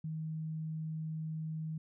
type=tone; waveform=sine; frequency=158 Hz; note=D#3; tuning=27 cents sharp; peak=-36 dBFS; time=0.04-1.78 s; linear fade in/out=5 ms; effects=none